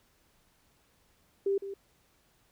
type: tone with echo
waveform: sine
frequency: 394.5 Hz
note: G4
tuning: 11 cents sharp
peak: -25 dBFS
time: 1.46-1.58 s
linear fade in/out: 5 ms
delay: 160 ms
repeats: 1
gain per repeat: -11 dB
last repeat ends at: 1.74 s
effects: pink hiss -68 dBFS RMS until 2.51 s